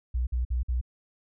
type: tone bursts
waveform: sine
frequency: 61.4 Hz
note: B1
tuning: 9 cents flat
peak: -24 dBFS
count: 4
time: 0.14-0.813 s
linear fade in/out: 10 ms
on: 130 ms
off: 51 ms
effects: none